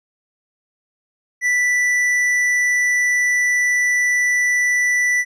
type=tone with tanh clipping; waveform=sine; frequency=1973 Hz; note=B6; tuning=2 cents flat; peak=-16 dBFS; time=1.41-5.25 s; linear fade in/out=50 ms; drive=9 dB; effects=none